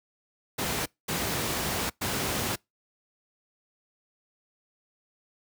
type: noise bursts at uneven times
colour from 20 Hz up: pink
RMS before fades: -29 dBFS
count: 3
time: 0.58-0.86 / 1.08-1.9 / 2.01-2.56 s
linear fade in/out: 10 ms
effects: noise-tail reverb RT60 0.2 s tail -26 dB re dry + high-pass 80 Hz 12 dB/octave